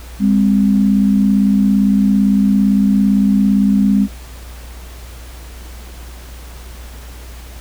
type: tone pair together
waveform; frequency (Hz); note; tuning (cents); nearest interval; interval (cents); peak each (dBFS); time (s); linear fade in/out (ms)
sine; 202.3 / 260; G#3 / C4; -45 / -11; major third; 434; -10 / -16; 0.19-4.08; 50
effects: added 60 Hz sine -31 dBFS peak until 7.6 s + pink hiss -39 dBFS RMS until 7.6 s